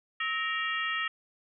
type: harmonic tone with a mistuned harmonic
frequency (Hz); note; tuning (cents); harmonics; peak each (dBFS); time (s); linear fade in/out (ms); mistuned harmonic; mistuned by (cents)
466.2; A#4; 0; 3 / 4 / 5 / 6 / 7; -34 / -32 / -38 / -36 / -40; 0.2-1.08; 5; 3; -140
effects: none